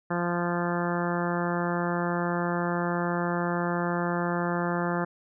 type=harmonic tone; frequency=173.9 Hz; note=F3; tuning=7 cents flat; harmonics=1 / 2 / 3 / 4 / 5 / 6 / 7 / 8 / 9 / 10; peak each=-29 / -32 / -34 / -35 / -36 / -37 / -37 / -38 / -39 / -39 dBFS; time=0.1-5.05 s; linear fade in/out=10 ms; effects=none